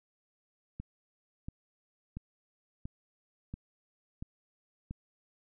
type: click train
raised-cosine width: 5 ms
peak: -27 dBFS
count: 7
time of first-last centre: 0.8-4.91 s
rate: 1.46 Hz
effects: none